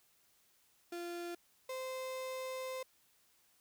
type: tone pair in turn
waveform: 35% pulse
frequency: 346.2 / 518.7 Hz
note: F4 / C5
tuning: -15 / -15 cents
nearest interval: perfect fifth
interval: 700 cents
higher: second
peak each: -39 / -38 dBFS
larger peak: second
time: 0.92-1.35 / 1.69-2.83 s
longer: second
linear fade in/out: 5 ms
effects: white hiss -71 dBFS RMS until 3.6 s